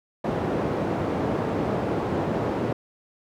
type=band-pass noise; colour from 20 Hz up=white; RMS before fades=-26 dBFS; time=0.24-2.73 s; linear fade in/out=5 ms; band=100 to 530 Hz; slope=12 dB/octave; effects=none